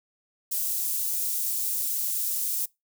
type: high-pass noise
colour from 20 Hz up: white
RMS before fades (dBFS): -28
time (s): 0.51-2.66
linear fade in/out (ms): 10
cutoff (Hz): 8400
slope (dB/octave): 12
effects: noise-tail reverb RT60 0.2 s tail -23 dB re dry